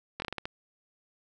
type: slowing click train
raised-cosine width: 0.3 ms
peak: -18 dBFS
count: 7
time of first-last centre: 0.2-0.455 s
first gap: 21 ms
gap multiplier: 1.28
effects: none